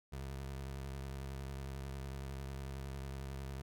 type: tone with vibrato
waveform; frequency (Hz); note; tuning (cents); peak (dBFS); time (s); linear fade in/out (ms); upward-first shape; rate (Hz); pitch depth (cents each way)
25% pulse; 67.6; C#2; -43; -38; 0.12-3.62; 10; triangle; 11; 56
effects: none